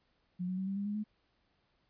sine tone with pitch steps, 179.7 / 184.75 / 189.95 / 195.29 / 200.8 / 206.4 / 212.2 Hz, F3 / F#3 / F#3 / G3 / G3 / G#3 / G#3, +50 / -2 / +46 / -6 / +42 / -10 / +38 cents, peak -33 dBFS, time 0.39-1.041 s, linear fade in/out 20 ms, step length 93 ms, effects pink hiss -75 dBFS RMS until 1.89 s + resampled to 11025 Hz

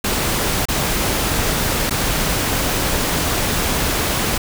pink noise with dropouts, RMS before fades -19 dBFS, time 0.04-4.38 s, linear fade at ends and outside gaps 5 ms, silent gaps 0.655-0.685 / 1.897-1.907 s, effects none

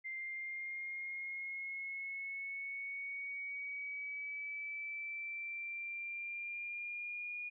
sine linear sweep, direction up, 2090 to 2442 Hz, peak -40 dBFS, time 0.04-7.5 s, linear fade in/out 20 ms, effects none

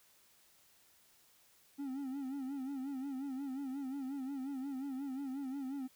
triangle tone with vibrato, 270.4 Hz, C#4, 43 cents flat, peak -36 dBFS, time 1.78-5.88 s, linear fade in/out 20 ms, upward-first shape sine, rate 5.6 Hz, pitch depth 90 cents each way, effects white hiss -67 dBFS RMS until 5.95 s

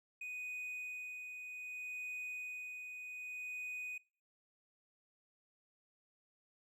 triangle tone with tremolo, 2489 Hz, D#7, in tune, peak -39 dBFS, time 0.21-3.98 s, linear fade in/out 5 ms, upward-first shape sine, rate 0.64 Hz, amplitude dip 40%, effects noise-tail reverb RT60 0.4 s tail -23 dB re dry

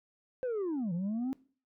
sine linear two-way sweep, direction down then up, 523.3 to 164.81 to 271.8 Hz, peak -28 dBFS, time 0.43-1.33 s, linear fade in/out 0 ms, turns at 0.93 s, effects noise-tail reverb RT60 0.4 s tail -21 dB re dry + tanh soft clip ceiling -30 dBFS

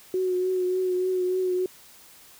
sine tone with vibrato, 368 Hz, F#4, 9 cents flat, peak -22 dBFS, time 0.14-1.66 s, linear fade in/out 2 ms, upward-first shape triangle, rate 3.4 Hz, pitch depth 30 cents each way, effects white hiss -51 dBFS RMS until 2.39 s

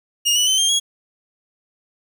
25% pulse tone with pitch steps, 2845 / 2956 / 3070 / 3190 / 3314 Hz, F7 / F#7 / G7 / G7 / G#7, +31 / -2 / -37 / +30 / -4 cents, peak -11 dBFS, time 0.25-0.8 s, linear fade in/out 20 ms, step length 110 ms, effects 8-bit

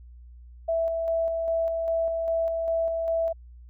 sine tone with tremolo, 659.3 Hz, E5, in tune, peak -22 dBFS, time 0.68-3.33 s, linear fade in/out 10 ms, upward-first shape square, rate 2.5 Hz, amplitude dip 30%, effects added 60 Hz sine -44 dBFS peak until 3.69 s

